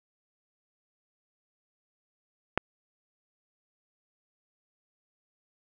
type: click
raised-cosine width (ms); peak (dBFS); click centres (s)
0.5; -8; 2.576
effects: none